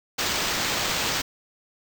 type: noise with sample-and-hold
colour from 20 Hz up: white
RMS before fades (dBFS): -26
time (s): 0.18-1.22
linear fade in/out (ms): 10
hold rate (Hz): 11025
effects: none